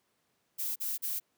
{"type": "noise bursts", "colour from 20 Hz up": "violet", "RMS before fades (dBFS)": -34, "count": 3, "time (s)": [0.58, 1.2], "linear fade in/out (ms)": 20, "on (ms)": 180, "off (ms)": 40, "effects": ["pink hiss -75 dBFS RMS until 1.37 s", "high-pass 150 Hz 12 dB/octave"]}